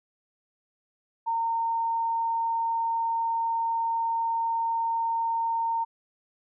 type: tone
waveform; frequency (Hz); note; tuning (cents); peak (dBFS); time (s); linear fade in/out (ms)
sine; 916; A#5; -31; -24; 1.26-5.85; 20
effects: none